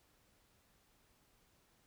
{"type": "silence", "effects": ["pink hiss -72 dBFS RMS until 1.86 s"]}